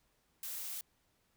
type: noise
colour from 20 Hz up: blue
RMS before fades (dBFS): -42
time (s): 0.43-0.81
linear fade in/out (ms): 2
effects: pink hiss -75 dBFS RMS until 1.36 s